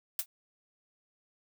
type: noise with exponential decay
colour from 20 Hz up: blue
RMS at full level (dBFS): -26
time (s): 0.19-0.26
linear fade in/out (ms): 2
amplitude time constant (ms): 15
effects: none